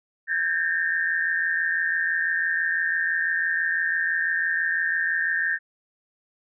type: tone cluster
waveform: sine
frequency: 1579 / 1645 / 1814 Hz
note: G6 / G#6 / A#6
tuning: +12 / -17 / -48 cents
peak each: -28 / -27 / -24 dBFS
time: 0.27-5.59 s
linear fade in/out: 50 ms
effects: none